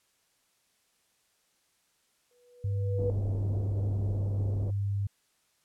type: tone with exponential growth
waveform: sine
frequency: 488.6 Hz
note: B4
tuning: 19 cents flat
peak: -26 dBFS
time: 2.31-3.1 s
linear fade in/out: 1 ms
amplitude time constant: 170 ms
type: tone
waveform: sine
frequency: 100 Hz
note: G2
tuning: 35 cents sharp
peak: -27 dBFS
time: 2.64-5.07 s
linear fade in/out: 5 ms
type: low-pass noise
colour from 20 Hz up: pink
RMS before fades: -39 dBFS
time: 2.98-4.71 s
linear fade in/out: 10 ms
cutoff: 580 Hz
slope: 24 dB/octave
effects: white hiss -71 dBFS RMS until 5.64 s + low-pass 11000 Hz 12 dB/octave